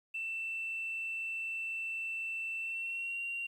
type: tone with pitch glide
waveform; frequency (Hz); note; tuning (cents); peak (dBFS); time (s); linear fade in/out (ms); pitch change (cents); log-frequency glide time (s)
sine; 2674 to 2759; E7 to F7; +24 to -22; -34; 0.14-3.47; 10; +54; 2.6-3.21
effects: tanh soft clip ceiling -31 dBFS + 11-bit